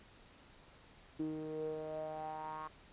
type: tone with band-pass filter sweep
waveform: sawtooth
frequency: 155.56 Hz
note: D#3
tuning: in tune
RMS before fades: -42 dBFS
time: 1.19-2.68 s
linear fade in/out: 10 ms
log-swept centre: 320 to 1100 Hz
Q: 6.8
effects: pink hiss -61 dBFS RMS until 2.92 s + resampled to 8000 Hz